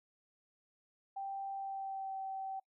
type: tone with pitch glide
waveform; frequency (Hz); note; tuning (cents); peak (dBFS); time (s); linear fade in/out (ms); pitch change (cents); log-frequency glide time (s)
sine; 784 to 771.4; G5 to G5; 0 to -28; -38; 1.16-2.6; 10; -28; 1.53-2.16
effects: noise-tail reverb RT60 0.1 s tail -24 dB re dry